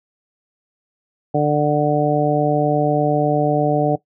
harmonic tone, 148.3 Hz, D3, 17 cents sharp, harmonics 1 / 2 / 3 / 4 / 5, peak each -20 / -20 / -20 / -20 / -20 dBFS, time 1.34-3.96 s, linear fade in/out 10 ms, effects noise-tail reverb RT60 0.1 s tail -17 dB re dry

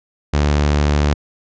sawtooth tone, 73.42 Hz, D2, in tune, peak -9 dBFS, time 0.33-1.14 s, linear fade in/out 10 ms, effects resampled to 16000 Hz

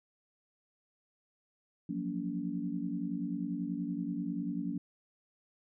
sine chord, Gb major seventh, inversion third, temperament equal with one note detuned, 174.61 / 185 / 233.1 / 284.5 Hz, F3 / Gb3 / Bb3 / Db4, 0 / 0 / 0 / +45 cents, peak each -40 / -39 / -39 / -37 dBFS, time 1.89-4.78 s, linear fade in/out 5 ms, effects none

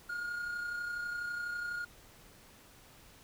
triangle tone with amplitude modulation, 1426 Hz, F6, 36 cents sharp, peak -32 dBFS, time 0.09-1.85 s, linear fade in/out 10 ms, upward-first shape sine, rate 32.1 Hz, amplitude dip 40%, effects pink hiss -58 dBFS RMS until 3.23 s

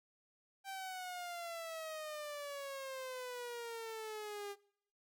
sawtooth exponential sweep, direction down, 784 to 400.1 Hz, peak -39 dBFS, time 0.64-4.56 s, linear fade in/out 50 ms, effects noise-tail reverb RT60 0.7 s tail -24 dB re dry

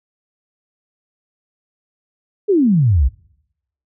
sine exponential sweep, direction down, 435.3 to 57 Hz, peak -10 dBFS, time 2.48-3.09 s, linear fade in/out 20 ms, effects noise-tail reverb RT60 0.8 s tail -25 dB re dry

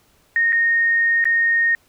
sine tone with dropouts, 1851 Hz, A#6, 13 cents flat, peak -14 dBFS, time 0.36-1.75 s, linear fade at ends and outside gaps 1 ms, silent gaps 0.523-0.528 / 1.242-1.254 s, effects pink hiss -58 dBFS RMS until 1.88 s

